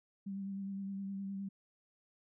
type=tone with vibrato; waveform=sine; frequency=196 Hz; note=G3; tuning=in tune; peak=-38 dBFS; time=0.26-1.49 s; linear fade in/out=10 ms; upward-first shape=sine; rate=9.7 Hz; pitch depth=23 cents each way; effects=none